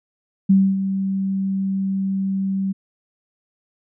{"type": "tone with ADSR envelope", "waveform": "sine", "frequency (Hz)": 193.3, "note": "G3", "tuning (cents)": -24, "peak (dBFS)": -9, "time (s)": [0.49, 2.73], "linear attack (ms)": 12, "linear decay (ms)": 260, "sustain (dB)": -10, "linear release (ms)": 18, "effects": []}